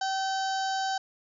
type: harmonic tone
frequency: 770 Hz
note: G5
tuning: 31 cents flat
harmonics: 1 / 2 / 4 / 5 / 6 / 7 / 8 / 9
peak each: -28 / -35 / -41 / -43 / -40 / -43 / -46 / -45 dBFS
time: 0.01-0.98 s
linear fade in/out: 5 ms
effects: none